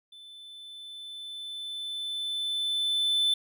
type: tone with level ramp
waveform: triangle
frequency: 3520 Hz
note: A7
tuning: in tune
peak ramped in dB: -45 to -20 dBFS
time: 0.12-3.34 s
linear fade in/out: 5 ms
effects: none